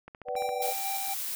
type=click train; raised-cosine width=0.5 ms; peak=-29 dBFS; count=7; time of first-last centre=0.08-0.491 s; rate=14.6 Hz
type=chord; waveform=sine; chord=B minor; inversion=none; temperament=equal with one note detuned; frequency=493.9 / 587.3 / 757.7 Hz; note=B4 / D5 / F#5; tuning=0 / 0 / +41 cents; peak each=-33 / -36 / -34 dBFS; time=0.25-0.74 s; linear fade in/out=50 ms
type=tone with tremolo; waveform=square; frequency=783 Hz; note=G5; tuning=2 cents flat; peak=-33 dBFS; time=0.36-1.14 s; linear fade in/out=5 ms; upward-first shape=square; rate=4.1 Hz; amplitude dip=35%
type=noise; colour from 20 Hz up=blue; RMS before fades=-34 dBFS; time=0.62-1.35 s; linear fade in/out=0 ms
effects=none